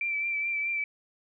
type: tone with vibrato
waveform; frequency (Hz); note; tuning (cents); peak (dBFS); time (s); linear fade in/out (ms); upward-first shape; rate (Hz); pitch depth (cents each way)
sine; 2338; D7; -8; -27; 0.01-0.84; 2; triangle; 4.7; 34
effects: none